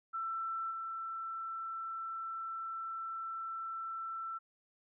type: tone with level steps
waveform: sine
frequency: 1336 Hz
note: E6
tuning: 23 cents sharp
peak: -35 / -38 dBFS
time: 0.13-4.39 s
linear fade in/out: 20 ms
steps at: 0.7 s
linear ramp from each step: 20 ms
effects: none